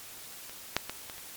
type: clicks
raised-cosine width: 0.2 ms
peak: -26 / -7 / -17 / -22 / -27 dBFS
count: 5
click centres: 0.496 / 0.766 / 0.896 / 1.098 / 1.181 s
effects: white hiss -46 dBFS RMS until 1.36 s + MP3 96 kbps